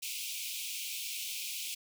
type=high-pass noise; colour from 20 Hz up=pink; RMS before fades=-39 dBFS; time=0.02-1.75 s; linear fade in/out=10 ms; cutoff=2300 Hz; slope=96 dB/octave; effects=none